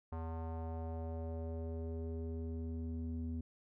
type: tone with low-pass filter sweep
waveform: square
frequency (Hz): 81.6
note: E2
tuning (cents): -17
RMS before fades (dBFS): -41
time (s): 0.12-3.41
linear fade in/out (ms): 5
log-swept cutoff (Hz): 1000 to 240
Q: 2.4
effects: none